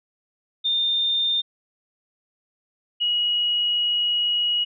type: tone pair in turn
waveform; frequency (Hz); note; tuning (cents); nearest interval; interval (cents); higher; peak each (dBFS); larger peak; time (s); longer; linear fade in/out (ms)
sine; 3619 / 2903; A7 / F#7; +48 / -34; major third; 382; first; -19; neither; 0.64-1.42 / 3-4.65; second; 20
effects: none